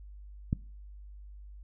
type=click; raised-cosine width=5 ms; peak=-15 dBFS; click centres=0.529 s; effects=noise-tail reverb RT60 0.4 s tail -22 dB re dry + added 50 Hz sine -45 dBFS peak until 1.63 s

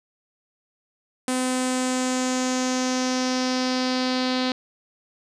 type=tone with low-pass filter sweep; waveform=sawtooth; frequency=255.3 Hz; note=C4; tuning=42 cents flat; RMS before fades=-24 dBFS; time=1.28-4.52 s; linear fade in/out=2 ms; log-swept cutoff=9000 to 4200 Hz; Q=3.8; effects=none

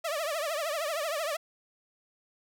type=tone with vibrato; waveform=sawtooth; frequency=620 Hz; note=D#5; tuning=6 cents flat; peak=-26 dBFS; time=0.04-1.37 s; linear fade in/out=10 ms; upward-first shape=triangle; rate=13 Hz; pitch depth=180 cents each way; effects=none

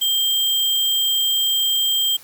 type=tone with sample-and-hold; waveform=sine; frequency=3181 Hz; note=G7; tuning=25 cents sharp; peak=-16 dBFS; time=0.01-2.17 s; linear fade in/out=10 ms; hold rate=11025 Hz; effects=white hiss -45 dBFS RMS until 2.23 s

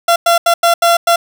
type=tone bursts at uneven times; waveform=30% pulse; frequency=683 Hz; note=F5; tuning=39 cents flat; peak=-5 dBFS; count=6; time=0.08-0.16 / 0.26-0.38 / 0.46-0.54 / 0.63-0.74 / 0.82-0.97 / 1.07-1.16 s; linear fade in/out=5 ms; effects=none

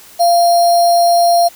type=tone with sample-and-hold; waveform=sine; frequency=691 Hz; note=F5; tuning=19 cents flat; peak=-7 dBFS; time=0.19-1.49 s; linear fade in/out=20 ms; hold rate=4900 Hz; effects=white hiss -40 dBFS RMS until 1.55 s

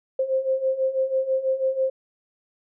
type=beating tone pair; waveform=sine; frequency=523.3 / 529.4 Hz; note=C5 / C5; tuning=0 / +20 cents; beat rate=6.1 Hz; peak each=-26 / -22 dBFS; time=0.19-1.9 s; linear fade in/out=5 ms; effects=none

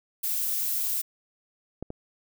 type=noise; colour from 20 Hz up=violet; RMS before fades=-28 dBFS; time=0.23-1.02 s; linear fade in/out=10 ms
type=clicks; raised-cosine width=2 ms; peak=-20 / -22 dBFS; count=2; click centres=1.826 / 1.904 s
effects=none

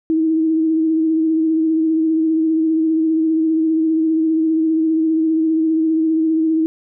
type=tone with vibrato; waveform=sine; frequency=319.8 Hz; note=D#4; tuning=48 cents sharp; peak=-13 dBFS; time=0.1-6.66 s; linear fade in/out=0 ms; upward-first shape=sine; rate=15 Hz; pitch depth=26 cents each way; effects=none

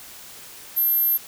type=tone; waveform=sine; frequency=12660 Hz; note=G9; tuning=16 cents sharp; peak=-17 dBFS; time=0.76-1.18 s; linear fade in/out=20 ms; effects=white hiss -42 dBFS RMS until 1.27 s

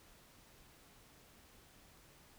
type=silence; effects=pink hiss -63 dBFS RMS until 2.38 s

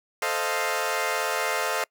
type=chord; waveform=15% pulse; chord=F dominant seventh; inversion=first; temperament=equal; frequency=440 / 523.3 / 622.3 / 698.5 Hz; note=A4 / C5 / Eb5 / F5; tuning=0 / 0 / 0 / 0 cents; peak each=-24 dBFS; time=0.22-1.84 s; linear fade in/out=2 ms; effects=noise-tail reverb RT60 0.1 s tail -25 dB re dry

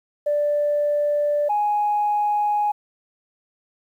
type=tone pair in turn; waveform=sine; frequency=587.3 / 832.5 Hz; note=D5 / G#5; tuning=0 / +4 cents; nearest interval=tritone; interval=604 cents; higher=second; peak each=-17 dBFS; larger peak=neither; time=0.26-1.49 / 1.49-2.72 s; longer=neither; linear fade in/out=10 ms; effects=tanh soft clip ceiling -13 dBFS + 9-bit

